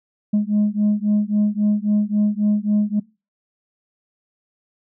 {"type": "beating tone pair", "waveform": "sine", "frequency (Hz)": [207.1, 210.8], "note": ["G#3", "G#3"], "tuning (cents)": [-5, 26], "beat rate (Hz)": 3.7, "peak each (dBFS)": -17, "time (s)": [0.33, 3], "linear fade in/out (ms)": 10, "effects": ["noise-tail reverb RT60 0.3 s tail -24 dB re dry", "tanh soft clip ceiling -12 dBFS"]}